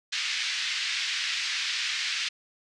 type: band-pass noise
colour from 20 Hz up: pink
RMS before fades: -30 dBFS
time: 0.12-2.29 s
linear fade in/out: 10 ms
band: 1900 to 5400 Hz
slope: 24 dB/octave
effects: resampled to 22050 Hz